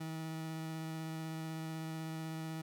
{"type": "tone with vibrato", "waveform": "30% pulse", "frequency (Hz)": 160, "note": "D#3", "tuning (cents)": 49, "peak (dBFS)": -37, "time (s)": [0, 2.62], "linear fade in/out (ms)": 10, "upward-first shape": "sine", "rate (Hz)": 16, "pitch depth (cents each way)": 10, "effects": []}